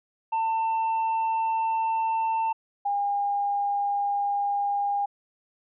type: tone pair in turn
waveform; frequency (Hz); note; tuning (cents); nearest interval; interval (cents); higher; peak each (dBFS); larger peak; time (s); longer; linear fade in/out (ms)
triangle / sine; 896 / 808.9; A5 / G#5; +31 / -46; major second; 177; first; -21 / -23; first; 0.32-2.53 / 2.85-5.06; neither; 10
effects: resampled to 8000 Hz